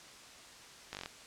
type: slowing click train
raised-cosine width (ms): 0.2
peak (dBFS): -23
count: 7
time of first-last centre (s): 0.93-1.059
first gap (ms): 19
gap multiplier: 1.05
effects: white hiss -53 dBFS RMS until 1.26 s + low-pass 7000 Hz 12 dB/octave